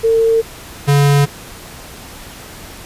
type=tone pair in turn; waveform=sine / square; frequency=452.4 / 142.5 Hz; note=A4 / C#3; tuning=+48 / +48 cents; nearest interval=octave + minor sixth; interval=2000 cents; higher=first; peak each=-9 dBFS; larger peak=neither; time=0.03-0.42 / 0.87-1.26 s; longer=neither; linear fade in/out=20 ms; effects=pink hiss -34 dBFS RMS until 2.85 s + resampled to 32000 Hz